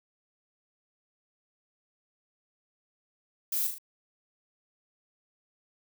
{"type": "noise with echo", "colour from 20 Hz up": "violet", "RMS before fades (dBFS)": -30, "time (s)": [3.52, 3.67], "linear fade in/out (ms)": 5, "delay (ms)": 38, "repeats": 3, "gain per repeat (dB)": -5, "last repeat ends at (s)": 3.784, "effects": []}